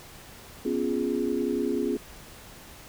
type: chord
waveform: sine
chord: C# dominant seventh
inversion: third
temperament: equal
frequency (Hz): 246.9 / 277.2 / 349.2 / 415.3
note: B3 / C#4 / E#4 / G#4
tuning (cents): 0 / 0 / 0 / 0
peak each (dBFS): -30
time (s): 0.65-1.97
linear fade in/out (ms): 5
effects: pink hiss -47 dBFS RMS until 2.88 s